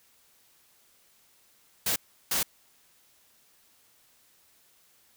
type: noise bursts at uneven times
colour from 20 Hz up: white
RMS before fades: -27 dBFS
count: 2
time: 1.86-1.96 / 2.31-2.43 s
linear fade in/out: 5 ms
effects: white hiss -63 dBFS RMS until 5.16 s